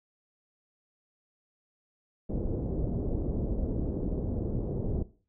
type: low-pass noise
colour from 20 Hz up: pink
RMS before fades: -31 dBFS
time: 2.29-5.03 s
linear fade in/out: 10 ms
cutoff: 480 Hz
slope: 24 dB/octave
effects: noise-tail reverb RT60 0.4 s tail -17 dB re dry